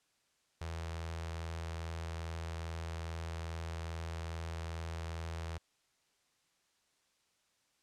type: tone with notch filter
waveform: sawtooth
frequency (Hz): 82.41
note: E2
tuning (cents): 0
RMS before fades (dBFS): -41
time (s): 0.61-5.58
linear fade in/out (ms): 5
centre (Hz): 240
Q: 0.81
effects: white hiss -75 dBFS RMS until 7.82 s + low-pass 8000 Hz 12 dB/octave